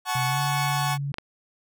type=chord; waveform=sawtooth; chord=F# minor; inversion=none; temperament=equal with one note detuned; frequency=740 / 864.4 / 1108.7 Hz; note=F#5 / A5 / C#6; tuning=0 / -31 / 0 cents; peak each=-25 dBFS; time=0.05-0.98 s; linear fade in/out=50 ms
type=tone with pitch glide; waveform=sine; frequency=130 to 140.95 Hz; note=C3 to C#3; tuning=-11 to +29 cents; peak=-26 dBFS; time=0.15-1.12 s; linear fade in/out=5 ms; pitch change=+140 cents; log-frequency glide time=0.25-0.4 s
type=clicks; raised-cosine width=0.3 ms; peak=-16 dBFS; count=2; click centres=1.142 / 1.184 s
effects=none